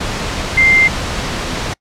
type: tone in noise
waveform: sine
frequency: 2093 Hz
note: C7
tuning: in tune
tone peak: -7 dBFS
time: 0.57-0.88 s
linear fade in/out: 10 ms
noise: pink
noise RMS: -20 dBFS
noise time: 0-1.74 s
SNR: +10 dB
effects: noise-tail reverb RT60 0.1 s tail -25 dB re dry + low-pass 6000 Hz 12 dB/octave